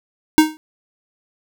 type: tone with exponential decay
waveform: square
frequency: 311.1 Hz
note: D#4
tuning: in tune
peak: -4 dBFS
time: 0.38-0.57 s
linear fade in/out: 0 ms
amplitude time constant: 41 ms
effects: none